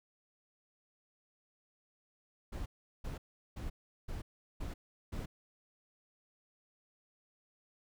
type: noise bursts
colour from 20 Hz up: brown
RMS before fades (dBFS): -40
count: 6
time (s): 2.52-5.26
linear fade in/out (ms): 10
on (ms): 140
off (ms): 380
effects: none